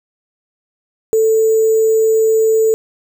sine tone with sample-and-hold, 442.3 Hz, A4, 9 cents sharp, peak -9 dBFS, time 1.13-2.74 s, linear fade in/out 0 ms, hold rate 7350 Hz, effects none

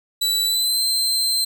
sawtooth tone with pitch glide, 3951 to 4116 Hz, B7 to C8, 0 to -29 cents, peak -15 dBFS, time 0.21-1.45 s, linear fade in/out 10 ms, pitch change +71 cents, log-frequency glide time 0.45-0.81 s, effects none

